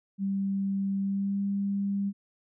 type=tone with pitch glide; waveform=sine; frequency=196 to 199.08 Hz; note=G3 to G3; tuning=0 to +27 cents; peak=-26 dBFS; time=0.18-2.13 s; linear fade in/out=50 ms; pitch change=+27 cents; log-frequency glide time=1.01-1.41 s; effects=none